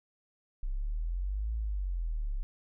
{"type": "exponential two-way sweep", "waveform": "sine", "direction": "up then down", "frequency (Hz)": [31.55, 56.3, 32.78], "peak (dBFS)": -30, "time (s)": [0.63, 2.43], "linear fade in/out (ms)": 0, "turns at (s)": 1.54, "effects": []}